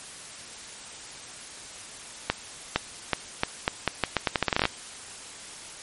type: accelerating click train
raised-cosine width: 0.3 ms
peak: -5 dBFS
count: 18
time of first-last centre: 2.3-4.654 s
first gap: 460 ms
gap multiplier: 0.81
effects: white hiss -42 dBFS RMS until 5.82 s + MP3 48 kbps